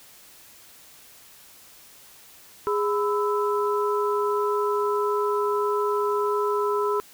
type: tone cluster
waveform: sine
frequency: 413.6 / 1002 / 1312 Hz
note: G#4 / B5 / E6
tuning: -7 / +25 / -9 cents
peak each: -23 / -27 / -29 dBFS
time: 2.67-7 s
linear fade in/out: 0 ms
effects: white hiss -50 dBFS RMS until 7.13 s